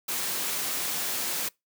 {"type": "noise", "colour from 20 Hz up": "white", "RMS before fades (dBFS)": -30, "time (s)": [0.08, 1.49], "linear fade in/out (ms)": 10, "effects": ["noise-tail reverb RT60 0.2 s tail -25 dB re dry", "high-pass 150 Hz 12 dB/octave"]}